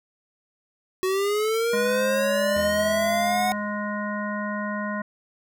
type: linear sweep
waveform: square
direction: up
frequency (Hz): 370 to 740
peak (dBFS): -22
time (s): 1.03-3.52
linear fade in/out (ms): 0
type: harmonic tone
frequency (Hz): 207.7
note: G#3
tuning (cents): 0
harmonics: 1 / 3 / 5 / 7 / 9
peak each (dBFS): -29 / -33 / -33 / -35 / -35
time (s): 1.73-5.02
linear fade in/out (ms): 5
type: tone with exponential decay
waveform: sawtooth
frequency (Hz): 81.9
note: E2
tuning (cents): -11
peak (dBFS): -29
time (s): 2.56-4.59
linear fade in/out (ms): 5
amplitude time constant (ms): 440
effects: none